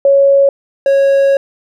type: tone pair in turn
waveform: sine / triangle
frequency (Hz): 554.4 / 550.6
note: C#5 / C#5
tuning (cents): 0 / -12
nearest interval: unison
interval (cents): 12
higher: first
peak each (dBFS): -5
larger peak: neither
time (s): 0.05-0.49 / 0.86-1.37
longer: second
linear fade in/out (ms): 2
effects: none